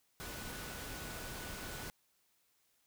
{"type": "tone in noise", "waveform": "sine", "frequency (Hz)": 1480, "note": "F#6", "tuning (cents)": 0, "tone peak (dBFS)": -53, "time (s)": [0.2, 1.9], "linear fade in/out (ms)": 0, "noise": "pink", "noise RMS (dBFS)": -45, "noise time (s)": [0.2, 1.9], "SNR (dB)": -11, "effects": ["white hiss -75 dBFS RMS until 2.86 s"]}